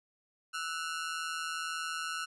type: ring-modulated tone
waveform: sawtooth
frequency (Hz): 1396.9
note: F6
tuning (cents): 0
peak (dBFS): -28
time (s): 0.53-2.26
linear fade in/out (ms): 20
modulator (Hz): 80.9
effects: resampled to 24000 Hz